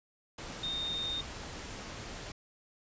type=tone in noise; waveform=sine; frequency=3665 Hz; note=A#7; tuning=30 cents flat; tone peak=-33 dBFS; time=0.63-1.21 s; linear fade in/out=5 ms; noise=pink; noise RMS=-43 dBFS; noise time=0.38-2.32 s; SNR=+7 dB; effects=resampled to 16000 Hz